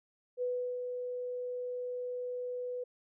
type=tone with ADSR envelope; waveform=sine; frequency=495.5 Hz; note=B4; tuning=6 cents sharp; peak=-30 dBFS; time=0.37-2.84 s; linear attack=49 ms; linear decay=360 ms; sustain=-5 dB; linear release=8 ms; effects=none